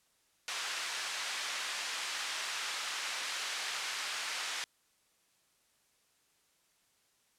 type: band-pass noise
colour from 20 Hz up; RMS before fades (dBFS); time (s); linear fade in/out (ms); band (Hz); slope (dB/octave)
pink; -38; 0.48-4.64; 0; 1400 to 6900; 12
effects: white hiss -72 dBFS RMS until 7.38 s + low-pass 11000 Hz 12 dB/octave